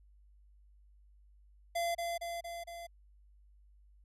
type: tone with echo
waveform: square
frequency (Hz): 684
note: F5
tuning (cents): -36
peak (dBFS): -32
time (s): 1.75-1.95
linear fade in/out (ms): 10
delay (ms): 230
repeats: 4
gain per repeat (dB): -3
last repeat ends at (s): 2.87
effects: added 50 Hz sine -59 dBFS peak until 4.04 s + resampled to 32000 Hz